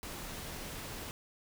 pink noise, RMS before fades -43 dBFS, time 0.03-1.11 s, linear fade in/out 0 ms, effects none

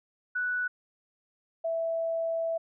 sine tone pair in turn, 1480 / 659.3 Hz, F#6 / E5, 0 / 0 cents, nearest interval octave + major second, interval 1400 cents, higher first, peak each -27 dBFS, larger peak neither, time 0.35-0.68 / 1.64-2.58 s, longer second, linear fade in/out 10 ms, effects none

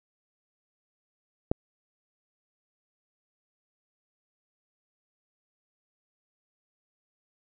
click, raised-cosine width 2 ms, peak -10 dBFS, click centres 1.515 s, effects none

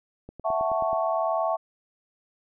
click train, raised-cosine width 2 ms, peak -27 dBFS, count 7, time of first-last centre 0.29-0.93 s, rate 9.37 Hz
sine chord, F# minor seventh, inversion third, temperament equal, 659.3 / 740 / 880 / 1108.7 Hz, E5 / F#5 / A5 / C#6, 0 / 0 / 0 / 0 cents, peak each -25 / -30 / -31 / -30 dBFS, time 0.44-1.57 s, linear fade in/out 20 ms
effects none

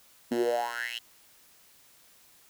10% pulse tone with high-pass filter sweep, 118.5 Hz, A#2, 29 cents sharp, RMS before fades -30 dBFS, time 0.31-0.99 s, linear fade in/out 10 ms, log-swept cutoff 250 to 3200 Hz, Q 7.3, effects white hiss -59 dBFS RMS until 2.49 s

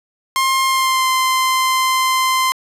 sawtooth tone with pitch glide, 1061 to 1039.8 Hz, C6 to C6, +24 to -11 cents, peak -10 dBFS, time 0.36-2.52 s, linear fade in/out 0 ms, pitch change -35 cents, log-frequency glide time 0.66-1.09 s, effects resampled to 32000 Hz + 8-bit

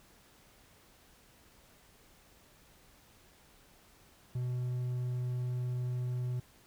triangle tone, 124.4 Hz, B2, 13 cents sharp, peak -30 dBFS, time 4.35-6.4 s, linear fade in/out 5 ms, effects pink hiss -62 dBFS RMS until 6.66 s

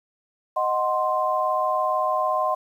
sine chord, C diminished, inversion first, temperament equal, 622.3 / 740 / 1046.5 Hz, Eb5 / Gb5 / C6, 0 / 0 / 0 cents, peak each -25 / -26 / -23 dBFS, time 0.56-2.55 s, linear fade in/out 10 ms, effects 9-bit

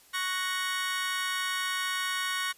25% pulse chord, F# major, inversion second, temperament equal, 1108.7 / 1480 / 1864.7 Hz, C#6 / F#6 / A#6, 0 / 0 / 0 cents, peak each -30 dBFS, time 0.13-2.53 s, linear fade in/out 20 ms, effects white hiss -58 dBFS RMS until 2.57 s + resampled to 32000 Hz

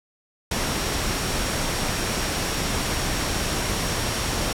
sine tone in noise, 5588 Hz, F8, in tune, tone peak -36 dBFS, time 0.51-4.53 s, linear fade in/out 5 ms, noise pink, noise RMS -25 dBFS, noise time 0.51-4.53 s, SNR -14 dB, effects low-pass 11000 Hz 12 dB/octave

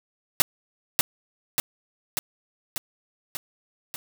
white noise with echo, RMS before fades -17 dBFS, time 0.4-0.42 s, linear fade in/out 0 ms, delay 590 ms, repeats 6, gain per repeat -3 dB, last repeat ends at 3.96 s, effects none

